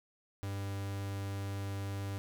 45% pulse tone, 99 Hz, G2, 18 cents sharp, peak -36 dBFS, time 0.43-2.18 s, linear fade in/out 0 ms, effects none

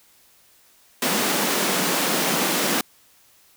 pink high-pass noise, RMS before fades -22 dBFS, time 1.02-2.81 s, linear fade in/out 2 ms, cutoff 170 Hz, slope 48 dB/octave, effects white hiss -56 dBFS RMS until 3.56 s

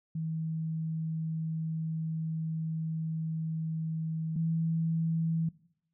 sine tone pair in turn, 160.4 / 163.3 Hz, E3 / E3, -47 / -16 cents, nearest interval unison, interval 31 cents, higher second, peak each -31 / -27 dBFS, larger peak second, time 0.15-4.36 / 4.36-5.49 s, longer first, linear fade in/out 5 ms, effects noise-tail reverb RT60 0.7 s tail -20 dB re dry

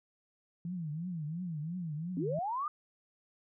sine tone with vibrato, 164.81 Hz, E3, in tune, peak -35 dBFS, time 0.65-2.39 s, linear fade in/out 2 ms, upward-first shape triangle, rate 2.9 Hz, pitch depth 220 cents each way
sine linear sweep, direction up, 240 to 1244.5 Hz, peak -32 dBFS, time 2.17-2.68 s, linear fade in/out 2 ms
effects none

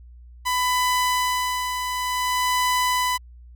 sawtooth tone with tremolo, 999 Hz, B5, 20 cents sharp, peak -15 dBFS, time 0.45-3.18 s, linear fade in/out 20 ms, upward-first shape sine, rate 0.55 Hz, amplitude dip 50%, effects added 60 Hz sine -42 dBFS peak until 3.55 s

